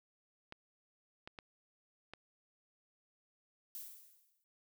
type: clicks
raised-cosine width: 0.3 ms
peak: -31 dBFS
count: 4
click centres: 0.524 / 1.275 / 1.388 / 2.136 s
type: noise with exponential decay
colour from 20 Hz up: violet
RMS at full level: -44 dBFS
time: 3.75-4.44 s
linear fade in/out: 0 ms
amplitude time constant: 150 ms
effects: none